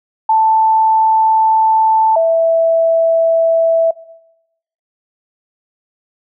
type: tone pair in turn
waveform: sine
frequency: 882 / 658.3 Hz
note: A5 / E5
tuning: +4 / -3 cents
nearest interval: perfect fourth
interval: 507 cents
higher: first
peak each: -8 dBFS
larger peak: neither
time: 0.29-2.16 / 2.16-3.91 s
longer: first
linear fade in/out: 5 ms
effects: noise-tail reverb RT60 0.9 s tail -21 dB re dry